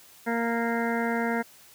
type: harmonic tone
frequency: 232.3 Hz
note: A#3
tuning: 6 cents flat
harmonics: 1 / 2 / 3 / 4 / 6 / 7 / 8 / 9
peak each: -28 / -31 / -33 / -34 / -36 / -36 / -37 / -38 dBFS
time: 0.26-1.43 s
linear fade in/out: 20 ms
effects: white hiss -53 dBFS RMS until 1.74 s + high-pass 60 Hz 12 dB/octave